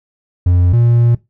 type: tone pair in turn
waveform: triangle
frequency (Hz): 88.8 / 118.53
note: F2 / A#2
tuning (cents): +29 / +29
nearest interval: perfect fourth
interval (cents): 500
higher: second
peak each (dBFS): -6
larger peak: neither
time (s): 0.46-0.73 / 0.73-1.15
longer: second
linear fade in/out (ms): 5
effects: noise-tail reverb RT60 0.2 s tail -19 dB re dry